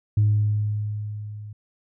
sine tone with level ramp, 105.2 Hz, G#2, 23 cents sharp, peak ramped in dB -13 to -35 dBFS, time 0.17-1.53 s, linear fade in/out 5 ms, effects tanh soft clip ceiling -12 dBFS

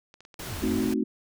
clicks, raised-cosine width 0.2 ms, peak -32 dBFS, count 9, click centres 0.141 / 0.206 / 0.251 / 0.342 / 0.395 / 0.441 / 0.473 / 0.537 / 0.569 s
pink noise, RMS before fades -37 dBFS, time 0.39-0.94 s, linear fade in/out 5 ms
sine exponential two-way sweep, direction down then up, 141.9 to 64 to 141.9 Hz, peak -37 dBFS, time 0.48-0.89 s, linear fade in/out 5 ms, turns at 0.61 s
sine chord, A diminished seventh, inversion none, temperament equal, 220 / 261.6 / 311.1 / 370 Hz, A3 / C4 / Eb4 / Gb4, 0 / 0 / 0 / 0 cents, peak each -28 / -28 / -30 / -31 dBFS, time 0.62-1.04 s, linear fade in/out 10 ms
effects none

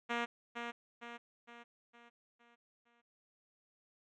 5% pulse tone with echo, 236.5 Hz, A#3, 25 cents sharp, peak -22 dBFS, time 0.09-0.26 s, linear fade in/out 20 ms, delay 460 ms, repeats 6, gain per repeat -6 dB, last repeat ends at 3.02 s, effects low-pass 3000 Hz 12 dB/octave

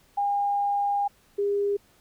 sine tone pair in turn, 809 / 404.5 Hz, G#5 / G#4, -46 / -46 cents, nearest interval octave, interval 1200 cents, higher first, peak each -22 dBFS, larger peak neither, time 0.17-1.08 / 1.38-1.77 s, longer first, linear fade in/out 10 ms, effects pink hiss -61 dBFS RMS until 2 s

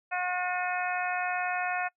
harmonic tone, 361.2 Hz, F#4, 42 cents flat, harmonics 2 / 3 / 4 / 5 / 6 / 7, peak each -31 / -39 / -34 / -37 / -41 / -36 dBFS, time 0.11-1.89 s, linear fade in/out 20 ms, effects noise-tail reverb RT60 0.1 s tail -25 dB re dry

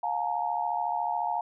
sine tone cluster, 711 / 849 / 923 Hz, F5 / G#5 / A#5, +31 / +38 / -17 cents, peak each -31 dBFS, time 0.03-1.41 s, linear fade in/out 5 ms, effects none

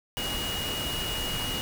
sine tone in noise, 2884 Hz, F#7, 45 cents flat, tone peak -32 dBFS, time 0.17-1.61 s, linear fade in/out 0 ms, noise pink, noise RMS -33 dBFS, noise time 0.17-1.61 s, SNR -2 dB, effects none

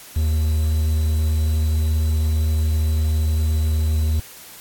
triangle tone with quantisation, 77.78 Hz, D#2, in tune, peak -14 dBFS, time 0.16-4.2 s, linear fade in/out 5 ms, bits 7, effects white hiss -41 dBFS RMS until 4.6 s + AAC 64 kbps

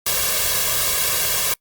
white noise with comb filter, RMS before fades -20 dBFS, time 0.06-1.54 s, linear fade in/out 5 ms, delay 1.8 ms, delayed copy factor +1, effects noise-tail reverb RT60 0.1 s tail -26 dB re dry + Opus 48 kbps

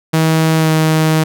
sawtooth tone with pitch glide, 160 to 157.8 Hz, D#3 to D#3, +49 to +25 cents, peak -6 dBFS, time 0.13-1.24 s, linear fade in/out 10 ms, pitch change -24 cents, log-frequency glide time 0.57-0.71 s, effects none

